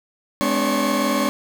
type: tone cluster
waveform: 40% pulse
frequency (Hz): 209 / 254.7 / 292.4 / 566 / 1084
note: G#3 / C4 / D4 / C#5 / C#6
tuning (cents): +11 / -46 / -7 / +36 / -39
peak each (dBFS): -24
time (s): 0.41-1.29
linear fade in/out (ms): 0
effects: none

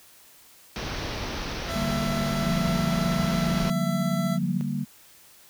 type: low-pass noise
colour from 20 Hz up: pink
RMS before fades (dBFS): -32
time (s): 0.76-3.7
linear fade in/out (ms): 0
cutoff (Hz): 6100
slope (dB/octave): 96
type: tone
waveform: 25% pulse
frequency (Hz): 667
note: E5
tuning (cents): +20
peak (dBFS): -27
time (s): 1.67-4.39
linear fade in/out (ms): 50
type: chord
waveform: sine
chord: G minor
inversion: second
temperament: equal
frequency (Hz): 146.83 / 196 / 233.1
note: D3 / G3 / Bb3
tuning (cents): 0 / 0 / 0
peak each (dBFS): -30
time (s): 1.74-4.85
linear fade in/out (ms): 20
type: tone with pitch glide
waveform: sine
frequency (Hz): 174 to 179.72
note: F3 to F3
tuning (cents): -6 to +50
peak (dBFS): -26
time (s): 2.44-4.61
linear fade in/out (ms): 0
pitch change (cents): +56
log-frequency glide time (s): 3.54-3.87
effects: white hiss -53 dBFS RMS until 5.49 s

